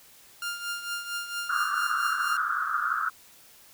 sawtooth tone with tremolo, 1400 Hz, F6, 4 cents sharp, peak -25 dBFS, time 0.42-2.37 s, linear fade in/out 2 ms, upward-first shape triangle, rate 4.4 Hz, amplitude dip 70%
pink band-pass noise, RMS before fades -28 dBFS, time 1.49-3.1 s, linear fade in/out 10 ms, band 1200 to 1500 Hz, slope 96 dB/octave
effects white hiss -54 dBFS RMS until 3.73 s

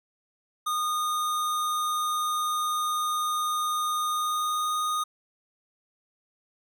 square tone with pitch glide, 1228 to 1235.8 Hz, D#6 to D#6, -23 to -12 cents, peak -26 dBFS, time 0.66-5.04 s, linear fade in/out 10 ms, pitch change +11 cents, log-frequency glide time 4.08-4.79 s, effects none

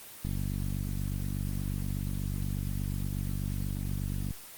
click train, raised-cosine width 5 ms, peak -21 dBFS, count 197, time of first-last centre 0.25-4.308 s, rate 48.3 Hz, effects white hiss -47 dBFS RMS until 4.57 s + Opus 24 kbps

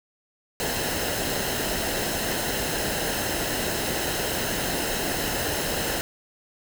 pink noise with comb filter, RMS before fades -27 dBFS, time 0.6-6.01 s, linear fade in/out 0 ms, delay 0.86 ms, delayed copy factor -0.55, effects none

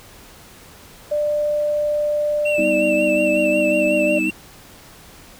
sine tone, 594 Hz, D5, 20 cents sharp, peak -17 dBFS, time 1.11-4.19 s, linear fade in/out 10 ms
triangle tone with vibrato, 2690 Hz, E7, 34 cents sharp, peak -20 dBFS, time 2.45-4.31 s, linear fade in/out 10 ms, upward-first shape sine, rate 5.5 Hz, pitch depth 45 cents each way
sine chord, G augmented, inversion none, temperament equal with one note detuned, 196 / 246.9 / 315.5 Hz, G3 / B3 / D#4, 0 / 0 / +24 cents, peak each -26 / -26 / -21 dBFS, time 2.58-4.3 s, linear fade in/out 5 ms
effects pink hiss -44 dBFS RMS until 5.39 s

